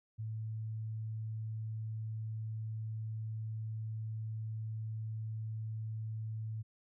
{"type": "tone", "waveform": "sine", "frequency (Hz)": 110, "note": "A2", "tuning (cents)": 0, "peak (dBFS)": -37, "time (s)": [0.18, 6.63], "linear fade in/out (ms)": 20, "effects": []}